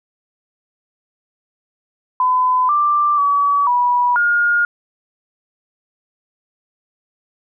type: tone with pitch steps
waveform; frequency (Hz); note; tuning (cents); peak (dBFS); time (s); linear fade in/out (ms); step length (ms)
sine; 1010 / 1180 / 1140 / 976 / 1423; B5 / D6 / C#6 / B5 / F6; +39 / +8 / +48 / -21 / +32; -12; 2.2-4.65; 2; 490
effects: none